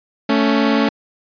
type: tone pair together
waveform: sawtooth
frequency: 221.1 / 279.4 Hz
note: A3 / C#4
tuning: +9 / +14 cents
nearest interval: major third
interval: 405 cents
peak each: -12 dBFS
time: 0.29-0.89 s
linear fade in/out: 5 ms
effects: resampled to 11025 Hz